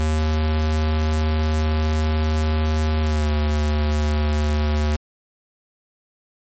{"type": "tone with pitch glide", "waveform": "square", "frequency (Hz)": [77.78, 75.39], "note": ["D#2", "D2"], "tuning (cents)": [0, 46], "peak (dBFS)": -18, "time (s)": [0, 4.96], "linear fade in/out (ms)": 0, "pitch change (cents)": -54, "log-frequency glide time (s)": [3.01, 3.29], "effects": ["MP3 32 kbps"]}